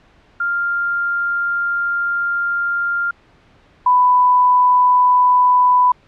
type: tone pair in turn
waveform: sine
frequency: 1396.9 / 994.5 Hz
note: F6 / B5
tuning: 0 / +12 cents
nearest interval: tritone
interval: 588 cents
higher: first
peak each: -16 / -9 dBFS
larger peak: second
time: 0.4-3.11 / 3.86-5.92 s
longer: first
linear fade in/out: 5 ms
effects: pink hiss -51 dBFS RMS until 6.07 s + low-pass 3000 Hz 12 dB/octave